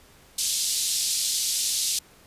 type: band-pass noise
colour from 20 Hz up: pink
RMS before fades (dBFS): -26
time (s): 0.38-1.99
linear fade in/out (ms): 5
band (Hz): 3900 to 11000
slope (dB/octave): 24
effects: pink hiss -54 dBFS RMS until 2.26 s + resampled to 32000 Hz